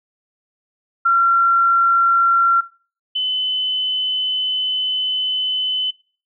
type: tone pair in turn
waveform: sine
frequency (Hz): 1368 / 3025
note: F6 / F#7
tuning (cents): -36 / +38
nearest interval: octave + major second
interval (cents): 1374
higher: second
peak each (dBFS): -11 / -17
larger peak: first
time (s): 1.05-2.61 / 3.15-5.91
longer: second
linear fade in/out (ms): 10
effects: noise-tail reverb RT60 0.4 s tail -20 dB re dry